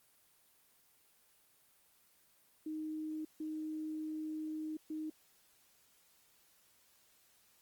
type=tone bursts at uneven times; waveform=sine; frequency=311.1 Hz; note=D#4; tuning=in tune; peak=-38 dBFS; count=3; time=2.66-3.25 / 3.4-4.77 / 4.9-5.1 s; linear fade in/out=5 ms; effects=white hiss -69 dBFS RMS until 7.61 s + Opus 24 kbps